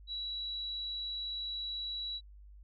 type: tone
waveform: sine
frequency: 3913 Hz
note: B7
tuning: 17 cents flat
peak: -36 dBFS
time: 0.07-2.21 s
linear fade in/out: 50 ms
effects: added 50 Hz sine -51 dBFS peak until 2.63 s